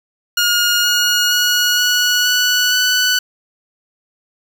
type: tone with pitch steps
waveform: 15% pulse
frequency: 1428 / 1440.4 / 1453 / 1465.6 / 1478.4 / 1491.2 Hz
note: F6 / F#6 / F#6 / F#6 / F#6 / F#6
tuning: +38 / -47 / -32 / -17 / -2 / +13 cents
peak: -6 dBFS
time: 0.37-3.19 s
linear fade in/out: 5 ms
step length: 470 ms
effects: none